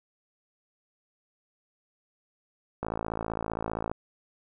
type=click train; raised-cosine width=1 ms; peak=-17 dBFS; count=61; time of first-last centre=2.83-3.915 s; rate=55.3 Hz; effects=none